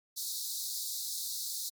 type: high-pass noise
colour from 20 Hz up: pink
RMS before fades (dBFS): -37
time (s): 0.16-1.7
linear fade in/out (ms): 20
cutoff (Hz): 3800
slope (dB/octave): 96
effects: MP3 96 kbps